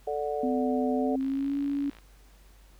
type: chord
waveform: sine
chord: D major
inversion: second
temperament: just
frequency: 440.5 / 587.3 / 734.2 Hz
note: A4 / D5 / F#5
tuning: +2 / 0 / -14 cents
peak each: -31 / -33 / -33 dBFS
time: 0.07-1.16 s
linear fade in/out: 5 ms
type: tone with pitch glide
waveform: sine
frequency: 255.5 to 281.9 Hz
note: C4 to C#4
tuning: -41 to +29 cents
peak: -26 dBFS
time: 0.43-1.9 s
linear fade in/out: 5 ms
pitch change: +170 cents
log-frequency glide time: 0.93-1.57 s
type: click train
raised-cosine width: 0.3 ms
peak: -34 dBFS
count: 44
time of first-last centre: 1.21-1.986 s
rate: 55.4 Hz
effects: added 48 Hz sine -53 dBFS peak until 2.79 s + pink hiss -61 dBFS RMS until 2.79 s